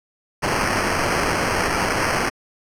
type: noise with sample-and-hold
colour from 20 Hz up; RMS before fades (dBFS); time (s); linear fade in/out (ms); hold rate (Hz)
violet; -21; 0.42-2.3; 20; 3675
effects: low-pass 10000 Hz 12 dB/octave